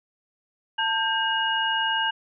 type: tone cluster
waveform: sine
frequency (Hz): 894 / 1593 / 2875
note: A5 / G6 / F7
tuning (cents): +27 / +27 / +50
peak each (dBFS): -26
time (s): 0.78-2.11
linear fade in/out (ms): 10
effects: none